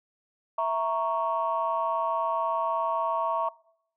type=chord; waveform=sine; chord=A# diminished; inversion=second; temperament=equal; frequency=659.3 / 932.3 / 1108.7 Hz; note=E5 / A#5 / C#6; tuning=0 / 0 / 0 cents; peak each=-28 dBFS; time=0.58-3.49 s; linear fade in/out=5 ms; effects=noise-tail reverb RT60 0.7 s tail -23 dB re dry + tanh soft clip ceiling -16 dBFS